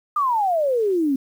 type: exponential sweep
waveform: sine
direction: down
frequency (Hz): 1230 to 259.9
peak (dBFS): -17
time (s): 0.16-1.16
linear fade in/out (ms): 5
effects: 8-bit